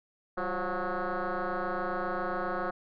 sine tone with frequency modulation, 375.7 Hz, F#4, 26 cents sharp, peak -28 dBFS, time 0.37-2.71 s, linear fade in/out 10 ms, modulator 181 Hz, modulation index 6.2, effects tanh soft clip ceiling -26 dBFS

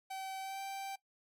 45% pulse tone with pitch glide, 768 to 781.4 Hz, G5 to G5, -36 to -6 cents, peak -40 dBFS, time 0.1-0.96 s, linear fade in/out 10 ms, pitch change +30 cents, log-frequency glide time 0.4-0.61 s, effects noise-tail reverb RT60 0.1 s tail -18 dB re dry

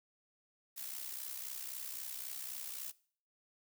blue noise with amplitude modulation, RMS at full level -41 dBFS, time 0.76-2.92 s, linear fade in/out 20 ms, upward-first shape sine, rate 63.8 Hz, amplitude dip 65%, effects noise-tail reverb RT60 0.5 s tail -21 dB re dry

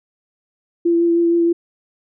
sine tone with vibrato, 339.4 Hz, F4, 49 cents flat, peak -12 dBFS, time 0.85-1.53 s, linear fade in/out 10 ms, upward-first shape triangle, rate 6.4 Hz, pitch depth 17 cents each way, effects none

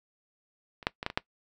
clicks, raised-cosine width 0.3 ms, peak -28 / -8 / -18 / -13 / -21 / -9 dBFS, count 6, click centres 0.828 / 0.869 / 1.029 / 1.064 / 1.101 / 1.175 s, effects noise-tail reverb RT60 0.1 s tail -21 dB re dry

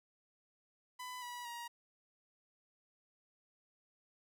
sawtooth tone with pitch steps, 1000 / 973.2 / 947.2 Hz, B5 / B5 / A#5, +21 / -26 / +27 cents, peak -40 dBFS, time 0.99-1.68 s, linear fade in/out 10 ms, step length 230 ms, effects none

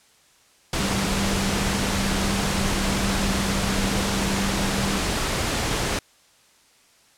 sine tone in noise, 196 Hz, G3, in tune, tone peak -26 dBFS, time 0.8-4.99 s, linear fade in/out 2 ms, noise pink, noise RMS -24 dBFS, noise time 0.73-5.99 s, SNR -5 dB, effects white hiss -57 dBFS RMS until 7.17 s + low-pass 9000 Hz 12 dB/octave

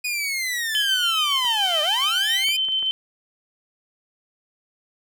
sawtooth linear two-way sweep, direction down then up, 2489 to 587.3 to 2489 Hz, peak -20 dBFS, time 0.04-2.57 s, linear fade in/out 10 ms, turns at 1.82 s
sine tone with tremolo, 3081 Hz, G7, 31 cents flat, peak -19 dBFS, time 0.75-2.91 s, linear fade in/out 0 ms, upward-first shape square, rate 7.1 Hz, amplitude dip 25%
clicks, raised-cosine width 0.5 ms, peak -26 dBFS, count 4, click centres 1.447 / 2.486 / 2.686 / 2.827 s
10% pulse tone, 787 Hz, G5, 7 cents sharp, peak -29 dBFS, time 1.61-2.44 s, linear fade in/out 2 ms
effects none

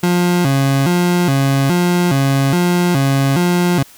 30% pulse tone with vibrato, 155.56 Hz, D#3, in tune, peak -9 dBFS, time 0.03-3.83 s, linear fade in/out 5 ms, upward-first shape square, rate 1.2 Hz, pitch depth 220 cents each way, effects white hiss -43 dBFS RMS until 3.97 s

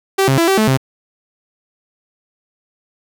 sawtooth tone with pitch steps, 387.6 / 134.6 / 334.4 / 386.1 / 217.1 / 132.5 Hz, G4 / C3 / E4 / G4 / A3 / C3, -20 / +49 / +25 / -26 / -23 / +22 cents, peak -7 dBFS, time 0.18-0.774 s, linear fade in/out 10 ms, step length 99 ms, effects none

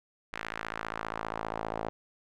sawtooth tone with band-pass filter sweep, 55 Hz, A1, in tune, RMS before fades -37 dBFS, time 0.33-1.89 s, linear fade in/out 0 ms, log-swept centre 1900 to 700 Hz, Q 1.5, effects none

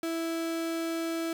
35% pulse tone, 329.6 Hz, E4, in tune, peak -28 dBFS, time 0.03-1.33 s, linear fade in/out 2 ms, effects 11-bit

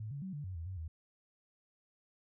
sine tone with pitch steps, 108 / 141.2 / 189.5 / 146.1 / 93.2 / 82.4 / 93.9 / 80.5 Hz, A2 / C#3 / F#3 / D3 / F#2 / E2 / F#2 / E2, -32 / +32 / +42 / -9 / +13 / 0 / +26 / -41 cents, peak -39 dBFS, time 0-0.88 s, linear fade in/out 5 ms, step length 110 ms, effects none

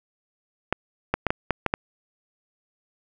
clicks, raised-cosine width 0.5 ms, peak -6 dBFS, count 7, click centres 0.726 / 1.14 / 1.267 / 1.305 / 1.507 / 1.663 / 1.739 s, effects none

